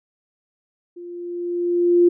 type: tone with level ramp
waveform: sine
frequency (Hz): 349.2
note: F4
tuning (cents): 0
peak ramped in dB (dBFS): -34 to -9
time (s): 0.96-2.09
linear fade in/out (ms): 10
effects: none